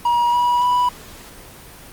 triangle tone with pitch steps, 956 / 970.5 / 985.2 Hz, A#5 / B5 / B5, +43 / -31 / -5 cents, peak -12 dBFS, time 0.05-0.89 s, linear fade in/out 5 ms, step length 280 ms, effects pink hiss -40 dBFS RMS until 1.92 s + Opus 24 kbps

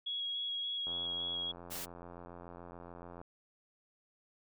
sine tone with vibrato, 3322 Hz, G#7, in tune, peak -35 dBFS, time 0.06-1.52 s, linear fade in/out 10 ms, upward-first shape square, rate 3.5 Hz, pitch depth 9 cents each way
click train, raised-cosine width 1 ms, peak -35 dBFS, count 205, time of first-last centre 0.87-3.215 s, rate 87 Hz
white noise, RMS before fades -42 dBFS, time 1.7-1.86 s, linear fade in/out 20 ms
effects none

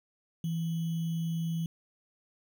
sine tone with sample-and-hold, 164.81 Hz, E3, in tune, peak -29 dBFS, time 0.44-1.66 s, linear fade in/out 2 ms, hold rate 3150 Hz, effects none

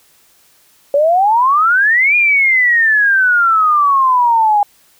sine exponential two-way sweep, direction up then down, 554.4 to 2450 to 810 Hz, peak -8 dBFS, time 0.94-4.63 s, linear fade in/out 2 ms, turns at 2.16 s, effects white hiss -51 dBFS RMS until 4.99 s

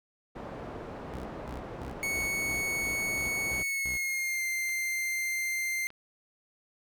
white low-pass noise, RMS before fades -41 dBFS, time 0.35-3.63 s, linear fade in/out 10 ms, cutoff 680 Hz, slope 12 dB/octave
sawtooth tone bursts, 63.4 Hz, B1, 46 cents sharp, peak -36 dBFS, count 9, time 1.13-3.97 s, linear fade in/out 5 ms, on 120 ms, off 220 ms
45% pulse tone with pitch glide, 2217 to 2095 Hz, C#7 to C7, 0 to +2 cents, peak -29 dBFS, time 2.03-5.87 s, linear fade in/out 0 ms, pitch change -98 cents, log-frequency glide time 3.62-4.45 s
clicks, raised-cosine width 0.3 ms, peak -36 dBFS, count 5, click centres 3.542 / 3.596 / 3.97 / 4.693 / 5.904 s
effects none

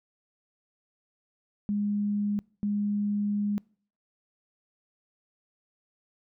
sine tone bursts at uneven times, 205.6 Hz, G#3, 17 cents flat, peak -25 dBFS, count 2, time 1.69-2.39 / 2.63-3.58 s, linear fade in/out 0 ms, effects noise-tail reverb RT60 0.5 s tail -26 dB re dry

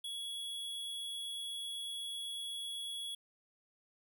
square tone, 3358 Hz, G#7, 18 cents sharp, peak -40 dBFS, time 0.04-3.15 s, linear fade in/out 5 ms, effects none

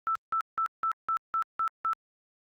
sine tone bursts, 1324 Hz, E6, 7 cents sharp, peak -25 dBFS, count 8, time 0.07-1.932 s, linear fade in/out 0 ms, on 84 ms, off 170 ms, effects Opus 48 kbps

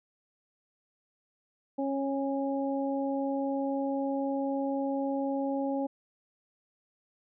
sine tone cluster, 273.9 / 550 / 824 Hz, C#4 / C#5 / G#5, -21 / -14 / -14 cents, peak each -30 / -33 / -37 dBFS, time 1.78-5.87 s, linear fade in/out 10 ms, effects none

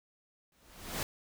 pink noise with exponential growth, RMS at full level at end -32 dBFS, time 0.52-1.03 s, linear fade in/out 1 ms, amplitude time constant 110 ms, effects none

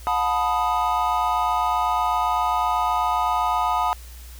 triangle chord, B dominant seventh, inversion second, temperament equal with one note detuned, 721.4 / 880 / 987.8 / 1244.5 Hz, F#5 / A5 / B5 / D#6, -44 / 0 / 0 / 0 cents, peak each -23 dBFS, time 0.07-3.93 s, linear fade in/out 0 ms, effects added 60 Hz sine -38 dBFS peak until 4.39 s + white hiss -47 dBFS RMS until 4.39 s

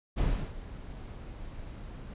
brown noise with ADSR envelope, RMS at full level -27 dBFS, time 0.16-2.14 s, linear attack 30 ms, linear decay 330 ms, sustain -15 dB, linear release 6 ms, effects resampled to 8000 Hz

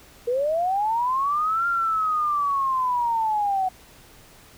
sine linear two-way sweep, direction up then down, 466.2 to 1396.9 to 739 Hz, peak -20 dBFS, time 0.27-3.69 s, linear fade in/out 10 ms, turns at 1.67 s, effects pink hiss -50 dBFS RMS until 4.57 s

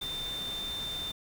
sine tone in noise, 3583 Hz, A7, 31 cents sharp, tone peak -34 dBFS, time 0.01-1.12 s, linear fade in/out 10 ms, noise pink, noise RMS -43 dBFS, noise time 0.01-1.12 s, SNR +6 dB, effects none

